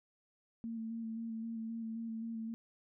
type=tone with vibrato; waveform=sine; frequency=226.3 Hz; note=A3; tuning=49 cents sharp; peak=-38 dBFS; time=0.64-2.54 s; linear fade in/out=0 ms; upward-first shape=square; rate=3.8 Hz; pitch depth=19 cents each way; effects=none